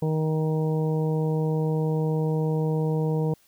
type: harmonic tone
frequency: 156.8 Hz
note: D#3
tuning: 14 cents sharp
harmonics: 1 / 2 / 3 / 4 / 5 / 6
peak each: -23 / -33 / -28 / -40 / -40 / -40 dBFS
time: 0.02-3.34 s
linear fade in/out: 5 ms
effects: white hiss -61 dBFS RMS until 3.47 s

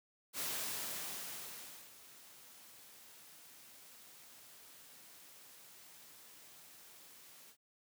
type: noise with ADSR envelope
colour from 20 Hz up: white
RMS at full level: -39 dBFS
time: 0.33-7.57 s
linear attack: 63 ms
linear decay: 1500 ms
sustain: -19 dB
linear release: 78 ms
effects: high-pass 100 Hz 12 dB/octave

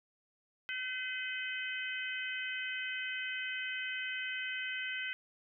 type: harmonic tone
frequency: 510 Hz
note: C5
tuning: 44 cents flat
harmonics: 3 / 4 / 5 / 6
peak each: -40 / -41 / -42 / -43 dBFS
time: 0.69-5.13 s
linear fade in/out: 0 ms
effects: none

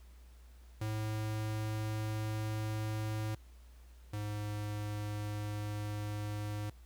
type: tone pair in turn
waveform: square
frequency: 108.3 / 104.67 Hz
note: A2 / G#2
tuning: -27 / +14 cents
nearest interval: minor second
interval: 59 cents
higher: first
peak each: -35 / -37 dBFS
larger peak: first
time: 0.81-3.35 / 4.13-6.7 s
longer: second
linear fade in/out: 5 ms
effects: added 60 Hz sine -53 dBFS peak until 6.85 s + pink hiss -67 dBFS RMS until 6.85 s

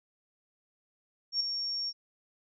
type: tone with ADSR envelope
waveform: sine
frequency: 5520 Hz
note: F8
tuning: 21 cents flat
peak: -24 dBFS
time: 1.32-1.93 s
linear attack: 84 ms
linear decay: 5 ms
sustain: -7 dB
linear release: 46 ms
effects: none

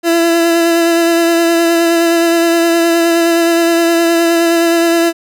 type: tone with vibrato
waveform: 30% pulse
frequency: 336 Hz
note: E4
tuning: 33 cents sharp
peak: -6 dBFS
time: 0.03-5.13 s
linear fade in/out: 50 ms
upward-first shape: sine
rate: 9.6 Hz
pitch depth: 18 cents each way
effects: none

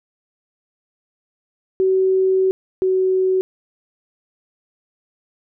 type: tone pair in turn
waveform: sine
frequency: 378.3 / 375 Hz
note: F#4 / F#4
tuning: +38 / +23 cents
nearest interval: unison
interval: 15 cents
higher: first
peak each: -13 / -14 dBFS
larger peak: first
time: 1.8-2.51 / 2.82-3.41 s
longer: first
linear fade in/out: 0 ms
effects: none

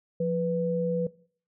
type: tone pair together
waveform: sine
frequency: 174.62 / 493.9 Hz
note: F3 / B4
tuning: 0 / 0 cents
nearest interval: octave + tritone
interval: 1800 cents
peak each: -28 / -26 dBFS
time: 0.2-1.07 s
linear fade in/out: 5 ms
effects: noise-tail reverb RT60 0.5 s tail -21 dB re dry

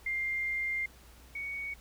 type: tone pair in turn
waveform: sine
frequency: 2100 / 2234 Hz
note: C7 / C#7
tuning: +6 / +13 cents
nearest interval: minor second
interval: 107 cents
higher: second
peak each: -30 / -35 dBFS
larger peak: first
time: 0.06-0.86 / 1.35-1.74 s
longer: first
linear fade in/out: 5 ms
effects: added 60 Hz sine -55 dBFS peak until 1.8 s + pink hiss -58 dBFS RMS until 1.8 s

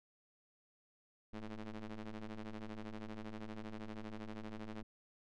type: ring-modulated tone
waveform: sawtooth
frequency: 106.7 Hz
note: G#2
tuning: 47 cents sharp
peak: -37 dBFS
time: 1.33-4.83 s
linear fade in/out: 5 ms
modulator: 113 Hz
effects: low-pass 4000 Hz 12 dB/octave

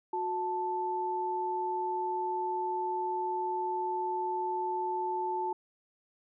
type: tone pair together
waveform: sine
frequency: 365.3 / 880 Hz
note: F#4 / A5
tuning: -22 / 0 cents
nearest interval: octave + minor third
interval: 1522 cents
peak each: -35 / -31 dBFS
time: 0.13-5.53 s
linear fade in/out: 5 ms
effects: none

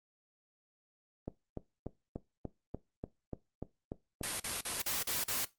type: click train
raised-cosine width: 2 ms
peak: -25 dBFS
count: 11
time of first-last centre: 1.28-4.213 s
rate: 3.41 Hz
type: noise bursts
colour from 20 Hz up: white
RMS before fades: -35 dBFS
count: 6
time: 4.23-5.45 s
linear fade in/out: 5 ms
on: 170 ms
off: 40 ms
effects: noise-tail reverb RT60 0.2 s tail -18 dB re dry + Opus 32 kbps

